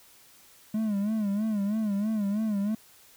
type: tone with vibrato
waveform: triangle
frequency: 209.4 Hz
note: G#3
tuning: 15 cents sharp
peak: -23 dBFS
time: 0.74-2.75 s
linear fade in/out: 5 ms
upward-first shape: sine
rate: 3.1 Hz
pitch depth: 100 cents each way
effects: white hiss -56 dBFS RMS until 3.16 s